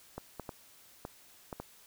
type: clicks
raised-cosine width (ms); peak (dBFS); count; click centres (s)
1; -25; 6; 0.18 / 0.397 / 0.492 / 1.051 / 1.528 / 1.6
effects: white hiss -59 dBFS RMS until 1.86 s